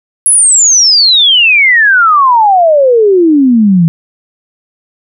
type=exponential sweep; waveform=sine; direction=down; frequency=10800 to 160 Hz; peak=-3 dBFS; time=0.26-3.88 s; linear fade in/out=0 ms; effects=none